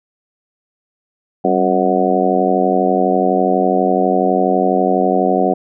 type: harmonic tone with a mistuned harmonic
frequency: 92.1 Hz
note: F#2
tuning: 7 cents flat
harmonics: 2 / 3 / 4 / 5 / 6 / 7 / 8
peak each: -20 / -20 / -19 / -20 / -21 / -20 / -17 dBFS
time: 1.44-5.54 s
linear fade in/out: 10 ms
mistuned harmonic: 2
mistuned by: +70 cents
effects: none